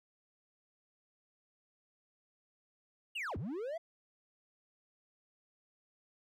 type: linear two-way sweep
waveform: triangle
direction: down then up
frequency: 2989 to 70.9 to 689 Hz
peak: -35 dBFS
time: 3.15-3.78 s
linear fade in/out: 10 ms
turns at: 3.37 s
effects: none